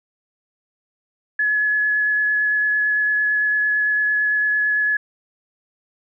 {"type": "tone with vibrato", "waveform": "sine", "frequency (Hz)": 1700, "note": "G#6", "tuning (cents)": 40, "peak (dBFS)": -16, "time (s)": [1.39, 4.97], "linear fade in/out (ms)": 5, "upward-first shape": "sine", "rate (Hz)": 8.9, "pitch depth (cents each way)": 9, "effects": []}